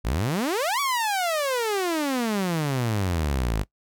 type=exponential two-way sweep; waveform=sawtooth; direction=up then down; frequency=49 to 1156 to 49 Hz; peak=-19 dBFS; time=0.04-3.64 s; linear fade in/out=20 ms; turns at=0.8 s; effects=noise-tail reverb RT60 0.1 s tail -20 dB re dry